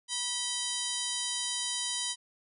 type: harmonic tone with a mistuned harmonic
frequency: 974 Hz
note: B5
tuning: 24 cents flat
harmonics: 1 / 2 / 3 / 4 / 5 / 6 / 7 / 8 / 9 / 10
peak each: -46 / -44 / -37 / -38 / -39 / -42 / -40 / -46 / -40 / -41 dBFS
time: 0.08-2.16 s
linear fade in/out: 50 ms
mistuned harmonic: 3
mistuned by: +100 cents
effects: none